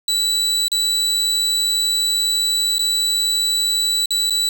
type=tone with dropouts; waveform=35% pulse; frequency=3951 Hz; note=B7; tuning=in tune; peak=-14 dBFS; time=0.08-4.49 s; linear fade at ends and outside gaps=2 ms; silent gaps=0.682-0.717 / 2.783-2.792 / 4.058-4.106 / 4.298-4.305 s; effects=none